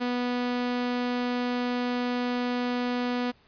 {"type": "tone", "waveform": "sawtooth", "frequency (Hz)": 245.7, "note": "B3", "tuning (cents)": -9, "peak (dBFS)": -22, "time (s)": [0, 3.32], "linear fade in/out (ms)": 20, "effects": ["pink hiss -61 dBFS RMS until 3.47 s", "resampled to 11025 Hz"]}